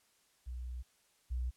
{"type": "tone pair in turn", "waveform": "sine", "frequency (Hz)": [61.74, 61.74], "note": ["B1", "B1"], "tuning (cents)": [0, 0], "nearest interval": "unison", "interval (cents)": 0, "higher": "neither", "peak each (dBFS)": [-39, -33], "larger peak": "second", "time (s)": [[0.46, 0.83], [1.3, 1.51]], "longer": "first", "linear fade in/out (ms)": 20, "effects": ["white hiss -71 dBFS RMS until 1.56 s", "low-pass 11000 Hz 12 dB/octave"]}